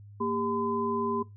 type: tone cluster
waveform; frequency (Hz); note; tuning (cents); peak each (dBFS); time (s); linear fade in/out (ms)
sine; 231.1 / 399.9 / 1017; A#3 / G4 / C6; -15 / +35 / -50; -31; 0.2-1.23; 10
effects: noise-tail reverb RT60 0.2 s tail -18 dB re dry + added 102 Hz sine -46 dBFS peak until 1.36 s